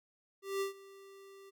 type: tone with ADSR envelope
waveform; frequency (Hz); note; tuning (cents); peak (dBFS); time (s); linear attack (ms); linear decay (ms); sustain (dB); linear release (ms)
square; 392; G4; 0; -32; 0.42-1.51; 190; 120; -21; 23
effects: none